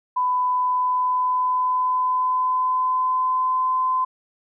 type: tone with pitch glide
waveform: sine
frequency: 1000 to 1025.7 Hz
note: B5 to C6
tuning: +21 to -35 cents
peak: -18 dBFS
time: 0.16-4.05 s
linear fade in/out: 10 ms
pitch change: +44 cents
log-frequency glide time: 0.48-3.79 s
effects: none